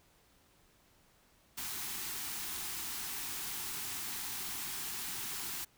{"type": "band-stop noise", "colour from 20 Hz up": "white", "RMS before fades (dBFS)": -40, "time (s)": [1.57, 5.65], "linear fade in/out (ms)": 10, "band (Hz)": [420, 720], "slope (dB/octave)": 96, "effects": ["pink hiss -67 dBFS RMS until 5.77 s"]}